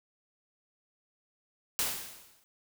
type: noise with exponential decay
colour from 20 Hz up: white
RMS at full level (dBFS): -28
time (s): 1.79-2.44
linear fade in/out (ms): 0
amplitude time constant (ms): 140
effects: none